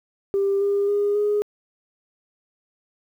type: tone with pitch steps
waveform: sine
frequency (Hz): 395.6 / 402.1 / 408.6 / 415.3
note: G4 / G4 / G#4 / G#4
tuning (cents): +16 / +44 / -28 / 0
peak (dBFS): -17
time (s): 0.34-1.42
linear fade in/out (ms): 0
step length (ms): 270
effects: tanh soft clip ceiling -14 dBFS + 9-bit